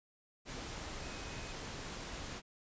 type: tone in noise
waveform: sine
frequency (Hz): 2524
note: D#7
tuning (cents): +24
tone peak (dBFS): -55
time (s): 1-1.56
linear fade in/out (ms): 50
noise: pink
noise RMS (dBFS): -44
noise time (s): 0.45-2.42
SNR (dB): -14
effects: resampled to 16000 Hz